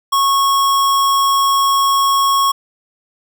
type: tone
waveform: square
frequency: 1100 Hz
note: C#6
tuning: 14 cents flat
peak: -12 dBFS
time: 0.12-2.52 s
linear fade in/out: 10 ms
effects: none